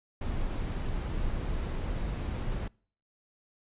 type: noise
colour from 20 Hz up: brown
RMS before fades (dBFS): -32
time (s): 0.21-2.68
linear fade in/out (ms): 5
effects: noise-tail reverb RT60 0.5 s tail -26 dB re dry + resampled to 8000 Hz